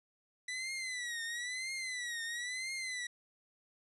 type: tone with vibrato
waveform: sawtooth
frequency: 1975.5 Hz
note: B6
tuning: in tune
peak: -34 dBFS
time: 0.48-3.07 s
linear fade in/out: 5 ms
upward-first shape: triangle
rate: 1 Hz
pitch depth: 140 cents each way
effects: resampled to 24000 Hz + 12-bit